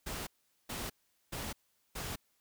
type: noise bursts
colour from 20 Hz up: pink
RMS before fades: -40 dBFS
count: 4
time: 0.06-2.16 s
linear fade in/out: 10 ms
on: 210 ms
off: 420 ms
effects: white hiss -75 dBFS RMS until 2.4 s

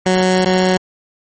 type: tone with dropouts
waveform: 15% pulse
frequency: 185 Hz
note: F#3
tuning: in tune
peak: -5 dBFS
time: 0.06-0.77 s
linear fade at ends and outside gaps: 2 ms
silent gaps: 0.448-0.459 s
effects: MP3 32 kbps

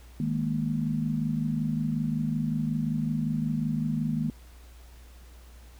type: chord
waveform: sine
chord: D# suspended fourth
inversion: none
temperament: equal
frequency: 155.56 / 207.7 / 233.1 Hz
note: D#3 / G#3 / A#3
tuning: 0 / 0 / 0 cents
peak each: -29 / -32 / -29 dBFS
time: 0.2-4.3 s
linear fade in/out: 2 ms
effects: added 60 Hz sine -47 dBFS peak until 5.79 s + pink hiss -57 dBFS RMS until 5.79 s

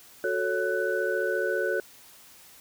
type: tone cluster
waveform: sine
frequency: 368.3 / 442.9 / 557 / 1494 Hz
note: F#4 / A4 / C#5 / F#6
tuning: -8 / +11 / +8 / +16 cents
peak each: -30 dBFS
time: 0.24-1.8 s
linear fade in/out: 2 ms
effects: white hiss -52 dBFS RMS until 2.6 s

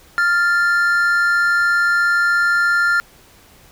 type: tone pair together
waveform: triangle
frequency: 1396.9 / 1760 Hz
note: F6 / A6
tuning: 0 / 0 cents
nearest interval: major third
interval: 400 cents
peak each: -12 / -19 dBFS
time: 0.18-3 s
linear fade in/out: 0 ms
effects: pink hiss -48 dBFS RMS until 3.71 s

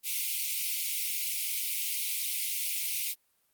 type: high-pass noise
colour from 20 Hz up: white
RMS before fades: -32 dBFS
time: 0.03-3.15 s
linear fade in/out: 50 ms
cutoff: 2100 Hz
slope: 96 dB/octave
effects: white hiss -72 dBFS RMS until 3.53 s + Opus 32 kbps

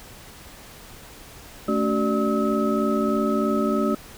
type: tone cluster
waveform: sine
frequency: 218.8 / 282 / 377.5 / 592 / 1286 Hz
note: A3 / C#4 / F#4 / D5 / E6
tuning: -9 / +30 / +35 / +14 / -43 cents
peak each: -23 / -26 / -26 / -28 / -28 dBFS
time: 1.68-3.95 s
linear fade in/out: 5 ms
effects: pink hiss -44 dBFS RMS until 4.17 s

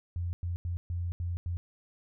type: tone bursts at uneven times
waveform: sine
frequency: 87.1 Hz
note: F2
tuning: 4 cents flat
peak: -30 dBFS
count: 6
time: 0.16-0.33 / 0.43-0.56 / 0.65-0.77 / 0.9-1.12 / 1.2-1.37 / 1.46-1.57 s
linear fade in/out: 0 ms
effects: none

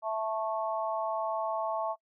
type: harmonic tone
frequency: 219.7 Hz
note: A3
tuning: 2 cents flat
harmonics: 3 / 4 / 5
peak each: -32 / -34 / -36 dBFS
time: 0.02-1.96 s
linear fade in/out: 50 ms
effects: noise-tail reverb RT60 0.1 s tail -25 dB re dry

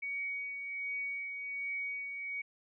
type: tone with tremolo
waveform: sine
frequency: 2249 Hz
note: C#7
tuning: 24 cents sharp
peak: -34 dBFS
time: 0.02-2.42 s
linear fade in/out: 10 ms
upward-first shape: sine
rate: 1.3 Hz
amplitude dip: 40%
effects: none

